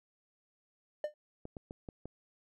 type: tone with exponential decay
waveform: triangle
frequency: 600 Hz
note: D5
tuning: 37 cents sharp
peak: -26 dBFS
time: 1.04-1.14 s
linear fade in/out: 2 ms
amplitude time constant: 21 ms
type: clicks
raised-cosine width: 2 ms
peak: -30 dBFS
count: 5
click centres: 1.454 / 1.568 / 1.709 / 1.888 / 2.056 s
effects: none